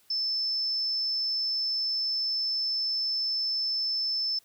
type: tone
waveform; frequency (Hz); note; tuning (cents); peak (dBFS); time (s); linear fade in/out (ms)
sine; 5274; E8; 0; -26; 0.1-4.39; 5
effects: white hiss -63 dBFS RMS until 4.44 s